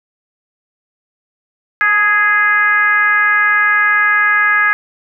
sine tone with frequency modulation, 1661.2 Hz, G#6, in tune, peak -9 dBFS, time 1.81-4.73 s, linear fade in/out 0 ms, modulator 409 Hz, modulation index 0.98, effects none

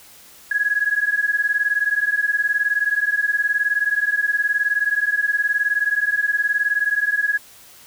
sine beating tone pair, 1661.2 / 1680.2 Hz, G#6 / G#6, 0 / +20 cents, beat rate 19 Hz, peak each -20 dBFS, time 0.51-7.38 s, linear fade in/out 5 ms, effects white hiss -46 dBFS RMS until 7.86 s

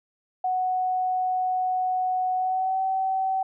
sine tone with pitch glide, 740 to 763.4 Hz, F#5 to G5, 0 to -46 cents, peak -22 dBFS, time 0.44-3.43 s, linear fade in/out 5 ms, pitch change +54 cents, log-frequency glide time 2.36-2.81 s, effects none

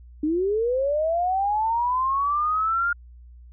sine linear sweep, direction up, 293.7 to 1420 Hz, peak -20 dBFS, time 0.23-2.93 s, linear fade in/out 5 ms, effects added 60 Hz sine -43 dBFS peak until 3.52 s

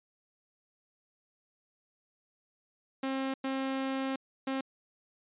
sawtooth tone bursts at uneven times, 267.2 Hz, C4, 36 cents sharp, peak -27 dBFS, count 3, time 3.03-3.34 / 3.44-4.16 / 4.47-4.61 s, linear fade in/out 5 ms, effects resampled to 8000 Hz

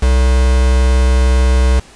triangle tone with quantisation, 63.5 Hz, B1, 49 cents sharp, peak -6 dBFS, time 0.02-1.8 s, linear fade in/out 10 ms, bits 3, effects pink hiss -41 dBFS RMS until 1.95 s + resampled to 22050 Hz

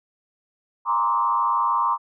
sine tone with frequency modulation, 1046.5 Hz, C6, in tune, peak -18 dBFS, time 0.85-1.98 s, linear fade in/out 50 ms, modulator 107 Hz, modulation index 1.3, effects none

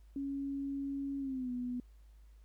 sine tone with pitch glide, 277.2 to 247 Hz, C#4 to B3, 0 to 0 cents, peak -35 dBFS, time 0.16-1.8 s, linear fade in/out 2 ms, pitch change -200 cents, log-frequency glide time 1.19-1.51 s, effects added 52 Hz sine -55 dBFS peak until 2.44 s + pink hiss -75 dBFS RMS until 2.44 s

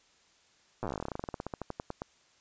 slowing click train, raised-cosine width 1 ms, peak -21 dBFS, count 30, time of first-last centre 0.83-2.019 s, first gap 8 ms, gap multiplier 1.1, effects white hiss -65 dBFS RMS until 2.4 s + resampled to 16000 Hz

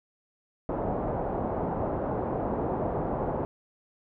white low-pass noise, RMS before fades -30 dBFS, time 0.69-3.45 s, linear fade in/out 0 ms, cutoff 800 Hz, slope 24 dB/octave, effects none

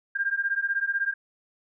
sine beating tone pair, 1594 / 1610 Hz, G6 / G6, +28 / +46 cents, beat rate 16 Hz, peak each -27 dBFS, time 0.15-1.14 s, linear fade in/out 10 ms, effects none

